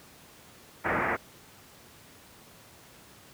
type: low-pass noise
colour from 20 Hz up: white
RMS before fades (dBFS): -28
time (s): 0.84-1.17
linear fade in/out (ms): 20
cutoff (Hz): 2100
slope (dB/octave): 48
effects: pink hiss -53 dBFS RMS until 3.33 s + high-pass 80 Hz 12 dB/octave